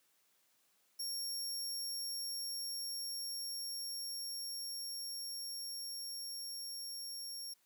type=tone with level ramp; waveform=25% pulse; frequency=5530 Hz; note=F8; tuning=18 cents flat; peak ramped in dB=-33 to -38 dBFS; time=0.99-7.54 s; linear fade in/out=10 ms; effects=white hiss -74 dBFS RMS until 7.65 s + high-pass 150 Hz 12 dB/octave